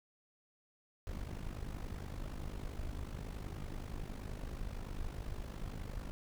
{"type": "noise with amplitude modulation", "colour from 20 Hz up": "brown", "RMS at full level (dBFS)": -39, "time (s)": [1.07, 6.11], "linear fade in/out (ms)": 0, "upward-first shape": "sine", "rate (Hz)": 50.6, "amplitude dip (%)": 75, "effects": []}